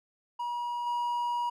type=tone with level steps; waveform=triangle; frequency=960 Hz; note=B5; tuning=49 cents flat; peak=-29 / -26 dBFS; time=0.39-1.5 s; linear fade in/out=10 ms; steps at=0.86 s; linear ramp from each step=10 ms; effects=none